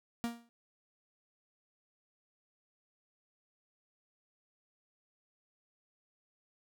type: tone with exponential decay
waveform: 45% pulse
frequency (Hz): 234.7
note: A#3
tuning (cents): +12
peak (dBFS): -30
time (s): 0.24-0.49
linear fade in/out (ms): 0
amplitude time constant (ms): 53
effects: none